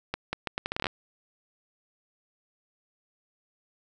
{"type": "accelerating click train", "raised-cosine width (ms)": 0.3, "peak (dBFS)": -13, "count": 12, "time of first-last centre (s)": [0.14, 0.868], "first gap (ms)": 190, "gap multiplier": 0.75, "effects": []}